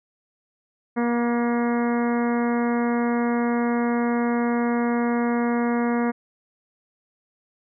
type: harmonic tone with a mistuned harmonic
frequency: 238 Hz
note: A#3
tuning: 36 cents sharp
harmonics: 1 / 2 / 3 / 4 / 5 / 6 / 7 / 8 / 9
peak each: -21 / -27 / -31 / -33 / -35 / -37 / -38 / -39 / -40 dBFS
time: 0.96-6.12 s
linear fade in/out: 20 ms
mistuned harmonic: 5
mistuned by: -23 cents
effects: none